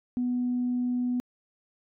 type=tone; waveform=sine; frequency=246.9 Hz; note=B3; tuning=in tune; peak=-24 dBFS; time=0.17-1.2 s; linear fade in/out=0 ms; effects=tanh soft clip ceiling -20 dBFS